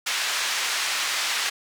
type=band-pass noise; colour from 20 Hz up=pink; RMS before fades=-26 dBFS; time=0.06-1.5 s; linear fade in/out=10 ms; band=1500 to 6900 Hz; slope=12 dB/octave; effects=none